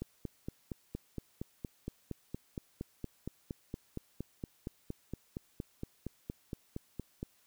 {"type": "click train", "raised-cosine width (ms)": 3, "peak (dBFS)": -25, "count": 32, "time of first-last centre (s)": [0.02, 7.229], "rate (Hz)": 4.3, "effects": ["white hiss -69 dBFS RMS until 7.46 s"]}